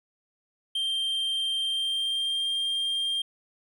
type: tone with pitch glide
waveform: triangle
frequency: 3162 to 3195 Hz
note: G7 to G7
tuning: +14 to +32 cents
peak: -24 dBFS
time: 0.75-3.22 s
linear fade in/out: 5 ms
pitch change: +18 cents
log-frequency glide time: 1.65-2.49 s
effects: none